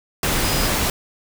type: tone in noise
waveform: sine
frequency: 4985 Hz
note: D#8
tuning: 2 cents sharp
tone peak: -29 dBFS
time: 0.44-0.68 s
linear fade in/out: 2 ms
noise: pink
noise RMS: -20 dBFS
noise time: 0.23-0.9 s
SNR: -12 dB
effects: none